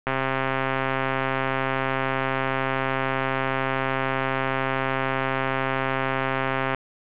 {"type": "click train", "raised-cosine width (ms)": 0.5, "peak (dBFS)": -9, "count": 889, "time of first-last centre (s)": [0.07, 6.747], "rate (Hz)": 133, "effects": ["resampled to 8000 Hz", "7-bit"]}